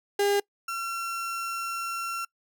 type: tone pair in turn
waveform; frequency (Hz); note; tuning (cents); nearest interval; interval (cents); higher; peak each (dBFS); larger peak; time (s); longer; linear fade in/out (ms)
35% pulse; 404.3 / 1359.9; G#4 / F6; -46 / -46; octave + major sixth; 2100; second; -20 / -28; first; 0.19-0.4 / 0.68-2.25; second; 5
effects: noise-tail reverb RT60 0.1 s tail -24 dB re dry